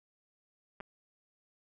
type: clicks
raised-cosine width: 0.5 ms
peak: -29 dBFS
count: 2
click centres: 0.803 / 0.808 s
effects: none